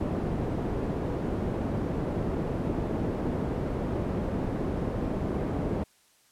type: low-pass noise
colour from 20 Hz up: white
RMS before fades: -30 dBFS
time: 0-5.84 s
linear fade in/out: 10 ms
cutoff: 360 Hz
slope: 12 dB/octave
effects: white hiss -63 dBFS RMS until 6.31 s + low-pass 11000 Hz 12 dB/octave